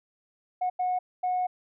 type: tone bursts at uneven times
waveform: sine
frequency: 730 Hz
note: F#5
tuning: 24 cents flat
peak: -23 dBFS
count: 3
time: 0.61-0.7 / 0.79-0.99 / 1.23-1.47 s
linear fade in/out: 10 ms
effects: tanh soft clip ceiling -21 dBFS